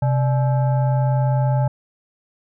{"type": "tone with frequency modulation", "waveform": "sine", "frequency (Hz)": 130.81, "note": "C3", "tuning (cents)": 0, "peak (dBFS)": -15, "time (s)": [0.02, 1.68], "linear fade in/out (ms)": 5, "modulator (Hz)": 724, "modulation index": 0.53, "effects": []}